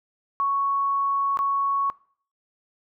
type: tone with dropouts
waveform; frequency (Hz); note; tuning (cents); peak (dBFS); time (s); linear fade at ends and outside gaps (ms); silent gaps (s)
sine; 1110; C#6; +2; -20; 0.4-1.9; 0; 1.372-1.39
effects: noise-tail reverb RT60 0.5 s tail -22 dB re dry